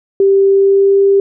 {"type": "tone with pitch glide", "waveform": "sine", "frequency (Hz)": [392, 395.2], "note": ["G4", "G4"], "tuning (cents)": [0, 14], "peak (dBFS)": -6, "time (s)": [0.2, 1.2], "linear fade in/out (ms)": 2, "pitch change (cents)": 14, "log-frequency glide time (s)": [0.49, 1], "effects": []}